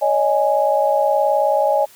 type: chord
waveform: sine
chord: C# suspended second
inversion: none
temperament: equal with one note detuned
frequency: 563.4 / 622.3 / 830.6 Hz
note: C#5 / D#5 / G#5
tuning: +28 / 0 / 0 cents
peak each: -18 dBFS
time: 0.01-1.86 s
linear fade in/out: 20 ms
effects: white hiss -47 dBFS RMS until 1.95 s